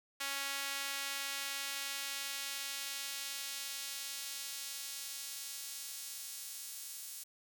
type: tone with high-pass filter sweep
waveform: sawtooth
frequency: 277.2 Hz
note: C#4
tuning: in tune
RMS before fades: -42 dBFS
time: 0.2-7.24 s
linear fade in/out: 10 ms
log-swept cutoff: 1700 to 7900 Hz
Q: 0.71
effects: none